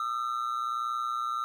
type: ring-modulated tone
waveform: triangle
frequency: 1278 Hz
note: D#6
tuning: 46 cents sharp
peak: -24 dBFS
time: 0-1.44 s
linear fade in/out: 0 ms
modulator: 60.7 Hz
effects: none